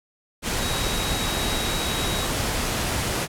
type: tone in noise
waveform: sine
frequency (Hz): 3820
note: A#7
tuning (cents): +42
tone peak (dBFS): -31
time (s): 0.59-2.29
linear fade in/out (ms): 50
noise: pink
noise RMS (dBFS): -25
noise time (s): 0.42-3.28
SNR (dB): -9
effects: low-pass 12000 Hz 12 dB/octave